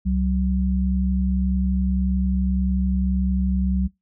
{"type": "tone pair together", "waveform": "sine", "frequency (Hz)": [66.61, 188.4], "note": ["C2", "F#3"], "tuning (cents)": [32, 32], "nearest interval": "octave + tritone", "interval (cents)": 1800, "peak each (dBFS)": -21, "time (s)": [0.05, 3.88], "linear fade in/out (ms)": 20, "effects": ["noise-tail reverb RT60 0.2 s tail -24 dB re dry"]}